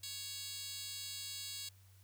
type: tone with high-pass filter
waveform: 10% pulse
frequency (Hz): 557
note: C#5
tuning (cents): +8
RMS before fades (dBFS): -45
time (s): 0.03-1.69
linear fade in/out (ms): 5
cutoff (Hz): 4900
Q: 4.1
effects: added 96 Hz sine -60 dBFS peak until 2.03 s + white hiss -69 dBFS RMS until 2.03 s